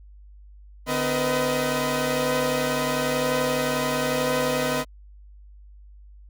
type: tone cluster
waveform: sawtooth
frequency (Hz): 147 / 253.5 / 474.7 / 506 / 628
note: D3 / B3 / A#4 / B4 / D#5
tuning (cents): +2 / +45 / +31 / +42 / +16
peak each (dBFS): -29 / -24 / -27 / -23 / -24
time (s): 0.86-4.85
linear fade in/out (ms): 50
effects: added 50 Hz sine -44 dBFS peak until 6.29 s